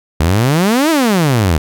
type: exponential two-way sweep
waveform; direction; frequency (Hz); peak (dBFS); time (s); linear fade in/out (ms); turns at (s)
sawtooth; up then down; 73.1 to 335.5 to 73.1; -6; 0.2-1.58; 5; 0.9
effects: none